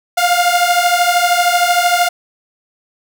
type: beating tone pair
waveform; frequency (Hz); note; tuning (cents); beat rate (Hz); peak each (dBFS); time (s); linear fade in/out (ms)
sawtooth; 698.5 / 711.5; F5 / F5; 0 / +32; 13; -10; 0.17-2.09; 10
effects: none